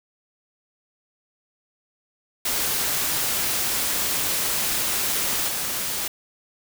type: noise with level steps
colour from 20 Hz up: white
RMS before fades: -24 / -27 dBFS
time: 2.45-6.08 s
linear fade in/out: 5 ms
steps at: 5.48 s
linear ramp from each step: 5 ms
effects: none